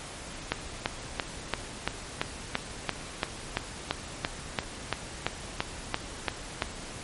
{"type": "click train", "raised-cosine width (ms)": 0.3, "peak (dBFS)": -9, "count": 19, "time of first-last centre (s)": [0.52, 6.622], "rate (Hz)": 2.95, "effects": ["pink hiss -41 dBFS RMS until 7.03 s", "MP3 48 kbps"]}